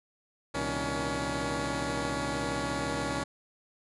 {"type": "tone cluster", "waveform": "10% pulse", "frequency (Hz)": [66.2, 119.1, 158.1, 281.8], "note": ["C2", "A#2", "D#3", "C#4"], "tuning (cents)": [21, 38, 28, 29], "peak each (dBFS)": [-29, -31, -29, -24], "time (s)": [0.54, 3.24], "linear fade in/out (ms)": 10, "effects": ["resampled to 24000 Hz"]}